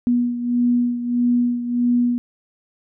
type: beating tone pair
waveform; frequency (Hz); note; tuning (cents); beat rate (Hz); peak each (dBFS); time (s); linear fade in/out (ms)
sine; 242.1 / 243.7; B3 / B3; -34 / -23; 1.6; -17 / -23; 0.07-2.18; 0
effects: none